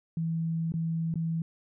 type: tone with dropouts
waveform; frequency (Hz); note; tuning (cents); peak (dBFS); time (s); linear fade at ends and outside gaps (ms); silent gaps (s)
sine; 163.9; E3; -10; -27; 0.17-1.42; 2; 0.721-0.739 / 1.141-1.156
effects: none